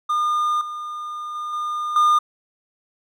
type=tone with level steps; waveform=triangle; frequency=1213 Hz; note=D#6; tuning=44 cents flat; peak=-16 / -26 / -24 / -21 / -11 dBFS; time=0.09-2.19 s; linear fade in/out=10 ms; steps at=0.61 / 1.35 / 1.53 / 1.96 s; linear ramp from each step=2 ms; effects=none